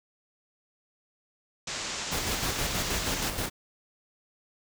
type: low-pass noise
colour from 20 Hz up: white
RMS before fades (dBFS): -35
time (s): 1.67-3.29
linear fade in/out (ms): 5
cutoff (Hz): 7500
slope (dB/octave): 48
type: noise with tremolo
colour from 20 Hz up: pink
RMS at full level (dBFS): -30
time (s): 2.11-3.5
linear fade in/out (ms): 20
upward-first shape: square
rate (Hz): 6.3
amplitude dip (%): 45
effects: none